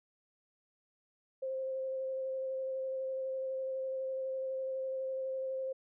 sine tone with vibrato, 527 Hz, C5, 12 cents sharp, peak -34 dBFS, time 1.42-5.73 s, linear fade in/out 10 ms, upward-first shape square, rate 12 Hz, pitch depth 9 cents each way, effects none

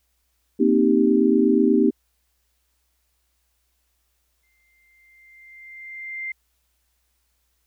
sine chord, C minor seventh, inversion third, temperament equal, 233.1 / 261.6 / 311.1 / 392 Hz, Bb3 / C4 / Eb4 / G4, 0 / 0 / 0 / 0 cents, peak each -20 dBFS, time 0.59-1.91 s, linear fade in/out 20 ms
sine tone with exponential growth, 2093 Hz, C7, in tune, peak -26 dBFS, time 4.43-6.32 s, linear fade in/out 5 ms, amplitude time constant 410 ms
effects added 60 Hz sine -70 dBFS peak until 7.66 s + white hiss -71 dBFS RMS until 7.66 s

